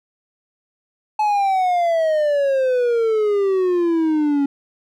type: exponential sweep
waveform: triangle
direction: down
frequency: 861 to 277.2 Hz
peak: -13 dBFS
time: 1.19-4.46 s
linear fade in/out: 5 ms
effects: none